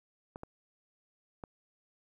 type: clicks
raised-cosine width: 1 ms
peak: -28 dBFS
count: 3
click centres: 0.359 / 0.434 / 1.438 s
effects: 11-bit